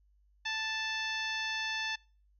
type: harmonic tone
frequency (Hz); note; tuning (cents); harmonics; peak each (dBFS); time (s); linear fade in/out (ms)
880; A5; 0; 1 / 2 / 3 / 4 / 5 / 6 / 7; -42 / -36 / -39 / -39 / -45 / -46 / -49; 0.45-1.96; 10
effects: noise-tail reverb RT60 0.4 s tail -26 dB re dry + added 50 Hz sine -64 dBFS peak until 2.39 s